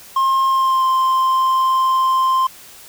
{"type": "tone with pitch glide", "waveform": "triangle", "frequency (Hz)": [1066, 1046.5], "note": ["C6", "C6"], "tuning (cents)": [32, 0], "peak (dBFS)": -11, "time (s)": [0.16, 2.47], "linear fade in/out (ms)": 5, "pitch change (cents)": -32, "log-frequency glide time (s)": [0.48, 0.84], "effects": ["white hiss -41 dBFS RMS until 2.88 s"]}